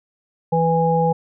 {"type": "harmonic tone", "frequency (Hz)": 164.81, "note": "E3", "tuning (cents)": 0, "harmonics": [1, 3, 5], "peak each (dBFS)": [-19, -19, -19], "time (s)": [0.52, 1.13], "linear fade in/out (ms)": 10, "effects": []}